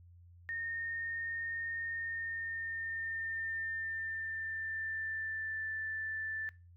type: tone with pitch glide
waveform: sine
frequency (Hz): 1836 to 1763.2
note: A#6 to A6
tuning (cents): -27 to +3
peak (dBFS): -36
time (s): 0.49-6.49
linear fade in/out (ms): 0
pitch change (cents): -70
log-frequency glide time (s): 1.86-5.69
effects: noise-tail reverb RT60 0.3 s tail -21 dB re dry + added 87 Hz sine -55 dBFS peak until 6.76 s